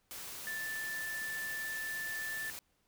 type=tone in noise; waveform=sine; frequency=1760 Hz; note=A6; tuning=in tune; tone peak=-37 dBFS; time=0.47-2.5 s; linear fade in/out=0 ms; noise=white; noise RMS=-45 dBFS; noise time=0.11-2.59 s; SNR=+5 dB; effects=pink hiss -75 dBFS RMS until 2.87 s